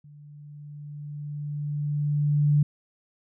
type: tone with level ramp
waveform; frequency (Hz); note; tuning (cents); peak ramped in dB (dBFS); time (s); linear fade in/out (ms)
sine; 146.9; D3; +1; -46 to -16; 0.04-2.63; 5
effects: none